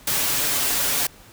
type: noise with comb filter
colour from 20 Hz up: white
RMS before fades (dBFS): -22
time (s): 0.07-1.07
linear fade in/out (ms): 5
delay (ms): 7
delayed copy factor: +0.55
effects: pink hiss -48 dBFS RMS until 1.32 s